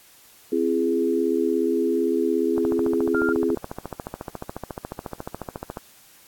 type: chord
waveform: sine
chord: C augmented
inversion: none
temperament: equal with one note detuned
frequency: 261.6 / 337.9 / 415.3 Hz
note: C4 / E4 / G#4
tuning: 0 / +43 / 0 cents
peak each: -25 / -23 / -23 dBFS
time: 0.52-3.55 s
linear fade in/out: 5 ms
type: click train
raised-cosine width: 1 ms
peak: -16 dBFS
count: 46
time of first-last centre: 2.58-5.771 s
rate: 14.1 Hz
type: tone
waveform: sine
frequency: 1396.9 Hz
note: F6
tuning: in tune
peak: -24 dBFS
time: 3.14-3.33 s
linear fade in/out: 10 ms
effects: white hiss -52 dBFS RMS until 6.27 s + AAC 64 kbps